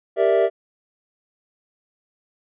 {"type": "chord", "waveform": "triangle", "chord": "E half-diminished seventh", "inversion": "first", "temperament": "equal", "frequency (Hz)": [392, 466.2, 587.3, 659.3], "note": ["G4", "Bb4", "D5", "E5"], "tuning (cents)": [0, 0, 0, 0], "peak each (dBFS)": [-18, -19, -20, -17], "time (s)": [0.16, 0.5], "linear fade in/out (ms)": 50, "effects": ["resampled to 8000 Hz"]}